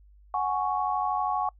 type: chord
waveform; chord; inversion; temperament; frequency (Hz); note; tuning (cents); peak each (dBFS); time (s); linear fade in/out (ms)
sine; F# suspended second; none; just; 740 / 832.5 / 1110; F#5 / G#5 / C#6; 0 / +4 / +2; -29; 0.34-1.49; 2
effects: noise-tail reverb RT60 0.1 s tail -25 dB re dry + added 50 Hz sine -52 dBFS peak until 1.59 s